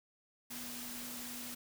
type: tone in noise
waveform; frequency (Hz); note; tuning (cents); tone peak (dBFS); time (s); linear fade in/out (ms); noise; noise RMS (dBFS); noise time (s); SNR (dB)
sine; 243; B3; -28; -49; 0.5-1.55; 10; white; -45; 0.5-1.55; -7
effects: none